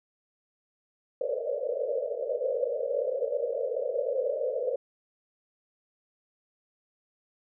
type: band-pass noise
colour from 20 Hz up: pink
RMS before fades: -30 dBFS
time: 1.21-4.76 s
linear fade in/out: 2 ms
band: 460 to 600 Hz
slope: 96 dB/octave
effects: none